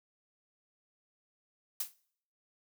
blue noise with exponential decay, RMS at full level -30 dBFS, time 1.8-1.94 s, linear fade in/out 5 ms, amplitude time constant 29 ms, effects noise-tail reverb RT60 0.6 s tail -22 dB re dry

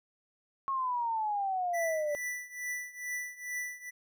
sine exponential sweep, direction down, 1098 to 580 Hz, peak -29 dBFS, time 0.68-2.15 s, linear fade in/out 0 ms
square tone with tremolo, 1975.5 Hz, B6, in tune, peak -33 dBFS, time 1.73-3.91 s, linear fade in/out 20 ms, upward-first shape triangle, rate 2.3 Hz, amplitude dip 90%
effects none

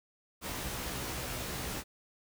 pink noise with comb filter, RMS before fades -38 dBFS, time 0.41-1.84 s, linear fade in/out 50 ms, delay 16 ms, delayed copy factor +0.95, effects none

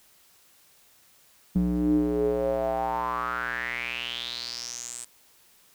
square tone with band-pass filter sweep, 60.1 Hz, B1, 46 cents flat, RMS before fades -28 dBFS, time 1.55-5.05 s, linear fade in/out 10 ms, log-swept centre 200 to 8500 Hz, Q 6.5, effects white hiss -59 dBFS RMS until 5.74 s

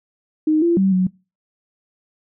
sine tone with pitch steps, 309.9 / 341 / 192.4 / 184.9 Hz, D#4 / F4 / G3 / F#3, -7 / -41 / -32 / -1 cents, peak -13 dBFS, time 0.47-1.07 s, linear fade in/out 5 ms, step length 150 ms, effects noise-tail reverb RT60 0.3 s tail -24 dB re dry

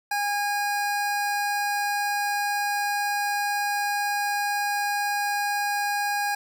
25% pulse tone, 818 Hz, G#5, 26 cents flat, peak -20 dBFS, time 0.11-6.35 s, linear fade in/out 5 ms, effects 9-bit

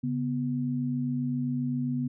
sine tone pair together, 139.33 / 246.9 Hz, C#3 / B3, +9 / 0 cents, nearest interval minor seventh, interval 991 cents, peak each -31 / -28 dBFS, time 0.03-2.08 s, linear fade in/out 10 ms, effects none

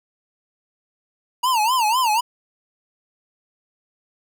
square tone with vibrato, 938 Hz, A#5, 11 cents sharp, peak -17 dBFS, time 1.43-2.21 s, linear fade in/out 10 ms, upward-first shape sine, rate 4 Hz, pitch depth 190 cents each way, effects none

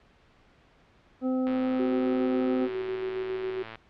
harmonic tone, 257.9 Hz, C4, 25 cents flat, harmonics 1 / 2 / 3 / 5, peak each -25 / -32 / -41 / -45 dBFS, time 1.21-2.69 s, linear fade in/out 50 ms
click train, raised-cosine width 0.3 ms, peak -24 dBFS, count 257, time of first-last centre 1.47-3.756 s, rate 112 Hz
sine tone with tremolo, 376.9 Hz, F#4, 32 cents sharp, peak -28 dBFS, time 1.79-3.63 s, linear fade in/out 10 ms, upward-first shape square, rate 7.3 Hz, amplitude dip 30%
effects pink hiss -60 dBFS RMS until 3.89 s + low-pass 3000 Hz 12 dB/octave

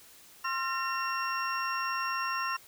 sine tone cluster, 1056 / 1365 / 1826 / 2730 / 5550 Hz, C6 / F6 / A#6 / F7 / F8, +16 / -40 / -36 / -40 / -12 cents, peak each -33 / -35 / -38 / -38 / -40 dBFS, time 0.44-2.57 s, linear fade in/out 10 ms, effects white hiss -55 dBFS RMS until 2.67 s

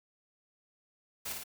white noise with echo, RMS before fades -38 dBFS, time 1.25-1.33 s, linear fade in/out 10 ms, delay 54 ms, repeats 2, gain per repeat -3 dB, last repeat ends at 1.438 s, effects none

